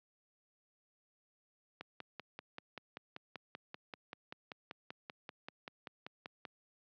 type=click train; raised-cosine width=0.3 ms; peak=-28 dBFS; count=25; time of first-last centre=1.81-6.452 s; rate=5.17 Hz; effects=high-pass 150 Hz 12 dB/octave + low-pass 5000 Hz 12 dB/octave